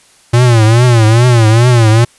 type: tone with vibrato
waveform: square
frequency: 116.54 Hz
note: A#2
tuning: in tune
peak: -5 dBFS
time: 0.33-2.05 s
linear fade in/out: 10 ms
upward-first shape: triangle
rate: 2.4 Hz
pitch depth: 150 cents each way
effects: white hiss -46 dBFS RMS until 2.18 s + resampled to 24000 Hz

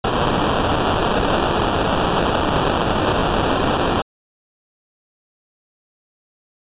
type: noise with sample-and-hold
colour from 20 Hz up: violet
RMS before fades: -18 dBFS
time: 0.04-4.02 s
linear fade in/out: 5 ms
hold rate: 2100 Hz
effects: resampled to 8000 Hz

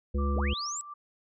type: harmonic tone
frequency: 70.4 Hz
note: C#2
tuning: 27 cents sharp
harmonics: 1 / 3 / 5 / 7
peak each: -26 / -34 / -39 / -39 dBFS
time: 0.14-0.54 s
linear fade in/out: 10 ms
type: tone with tremolo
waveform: sine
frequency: 1174.7 Hz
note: D6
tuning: in tune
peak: -35 dBFS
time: 0.18-0.94 s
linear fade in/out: 10 ms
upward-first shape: sine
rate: 2.7 Hz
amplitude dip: 65%
type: linear sweep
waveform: sine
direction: up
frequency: 246.9 to 7902 Hz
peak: -33 dBFS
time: 0.36-0.81 s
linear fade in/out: 0 ms
effects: none

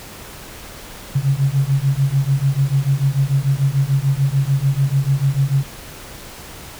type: beating tone pair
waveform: sine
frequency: 134.1 / 140.9 Hz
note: C3 / C#3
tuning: +43 / +29 cents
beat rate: 6.8 Hz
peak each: -17 dBFS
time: 1.15-5.64 s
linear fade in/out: 10 ms
effects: pink hiss -36 dBFS RMS until 6.79 s

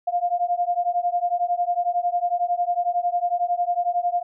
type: beating tone pair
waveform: sine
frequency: 698.5 / 709.5 Hz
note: F5 / F5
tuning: 0 / +27 cents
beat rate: 11 Hz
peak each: -23 dBFS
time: 0.07-4.23 s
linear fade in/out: 10 ms
effects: none

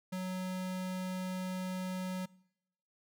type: tone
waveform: square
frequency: 185 Hz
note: F#3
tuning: in tune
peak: -36 dBFS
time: 0.12-2.26 s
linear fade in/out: 10 ms
effects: noise-tail reverb RT60 0.8 s tail -23 dB re dry

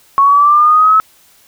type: linear sweep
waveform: sine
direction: up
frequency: 1100 to 1300 Hz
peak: -5 dBFS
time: 0.18-1 s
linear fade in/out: 0 ms
effects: white hiss -48 dBFS RMS until 1.47 s

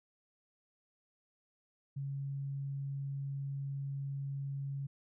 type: tone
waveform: sine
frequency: 138.59 Hz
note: C#3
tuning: in tune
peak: -36 dBFS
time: 1.96-4.87 s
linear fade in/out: 10 ms
effects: none

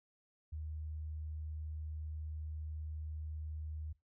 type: tone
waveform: sine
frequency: 77.3 Hz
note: D#2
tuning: 11 cents flat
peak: -40 dBFS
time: 0.52-3.93 s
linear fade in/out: 10 ms
effects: noise-tail reverb RT60 0.2 s tail -20 dB re dry

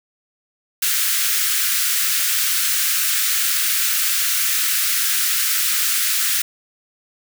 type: high-pass noise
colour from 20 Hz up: white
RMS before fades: -19 dBFS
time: 0.82-6.42 s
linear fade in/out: 5 ms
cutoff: 1300 Hz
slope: 48 dB/octave
effects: none

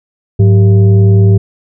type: tone with frequency modulation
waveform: sine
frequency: 103.83 Hz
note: G#2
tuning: in tune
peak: -3 dBFS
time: 0.39-1.38 s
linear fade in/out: 10 ms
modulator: 287 Hz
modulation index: 0.53
effects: none

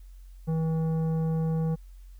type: tone with tanh clipping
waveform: sine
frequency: 161.1 Hz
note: E3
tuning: 39 cents flat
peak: -26 dBFS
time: 0.47-1.76 s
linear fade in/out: 20 ms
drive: 11 dB
effects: added 45 Hz sine -44 dBFS peak until 2.19 s + white hiss -67 dBFS RMS until 2.19 s

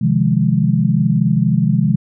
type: chord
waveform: sine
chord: F minor seventh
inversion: second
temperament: equal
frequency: 130.81 / 155.56 / 174.61 / 207.7 Hz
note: C3 / Eb3 / F3 / Ab3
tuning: 0 / 0 / 0 / 0 cents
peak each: -17 dBFS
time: 0.01-1.96 s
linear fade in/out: 10 ms
effects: none

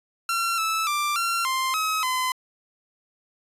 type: tone with pitch steps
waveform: sawtooth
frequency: 1363 / 1311 / 1181 / 1368 / 1048 / 1277 / 1022 Hz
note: F6 / E6 / D6 / F6 / C6 / D#6 / C6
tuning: -43 / -10 / +9 / -36 / +2 / +45 / -41 cents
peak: -19 dBFS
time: 0.29-2.32 s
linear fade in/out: 2 ms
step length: 290 ms
effects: resampled to 32000 Hz

